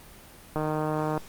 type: click train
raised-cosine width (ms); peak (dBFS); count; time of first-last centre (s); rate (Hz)
1; -15; 96; 0.56-1.177; 154
effects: pink hiss -49 dBFS RMS until 1.28 s + Opus 32 kbps